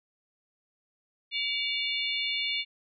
harmonic tone with a mistuned harmonic, 709 Hz, F5, 26 cents sharp, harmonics 3 / 4 / 5 / 6, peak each -32 / -33 / -33 / -37 dBFS, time 1.31-2.65 s, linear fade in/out 50 ms, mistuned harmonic 3, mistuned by +120 cents, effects none

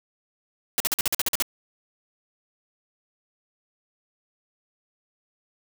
white noise bursts, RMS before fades -23 dBFS, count 10, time 0.78-1.423 s, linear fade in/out 0 ms, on 22 ms, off 47 ms, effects none

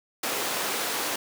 pink high-pass noise, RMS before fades -29 dBFS, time 0.23-1.16 s, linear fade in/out 5 ms, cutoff 410 Hz, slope 12 dB/octave, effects none

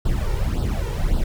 brown noise with flanger, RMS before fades -21 dBFS, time 0.05-1.24 s, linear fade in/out 5 ms, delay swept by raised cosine 0.22 to 2.22 ms, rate 1.8 Hz, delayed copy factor +0.8, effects none

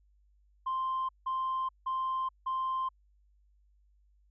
sine tone bursts, 1046.5 Hz, C6, in tune, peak -28 dBFS, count 4, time 0.66-2.89 s, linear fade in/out 10 ms, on 430 ms, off 170 ms, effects tanh soft clip ceiling -27 dBFS + added 50 Hz sine -63 dBFS peak until 4.3 s

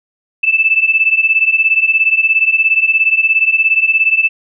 sine beating tone pair, 2624 / 2641 Hz, E7 / E7, -9 / +3 cents, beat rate 17 Hz, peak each -13 / -11 dBFS, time 0.43-4.29 s, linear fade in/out 10 ms, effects none

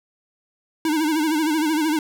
square tone with vibrato, 311.1 Hz, D#4, in tune, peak -19 dBFS, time 0.85-1.99 s, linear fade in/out 2 ms, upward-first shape sine, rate 13 Hz, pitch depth 86 cents each way, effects none

